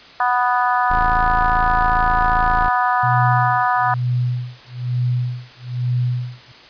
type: harmonic tone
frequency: 246.9 Hz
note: B3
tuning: in tune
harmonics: 3 / 4 / 5 / 6 / 7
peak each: -19 / -19 / -21 / -24 / -27 dBFS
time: 0.2-3.94 s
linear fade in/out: 2 ms
type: tone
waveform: 40% pulse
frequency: 27.5 Hz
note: A0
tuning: in tune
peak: -19 dBFS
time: 0.9-2.69 s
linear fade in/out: 10 ms
type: tone with tremolo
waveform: sine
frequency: 123.47 Hz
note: B2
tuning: in tune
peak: -15 dBFS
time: 3.03-6.52 s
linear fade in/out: 5 ms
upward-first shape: sine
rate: 1.1 Hz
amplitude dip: 100%
effects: white hiss -42 dBFS RMS until 6.69 s + resampled to 11025 Hz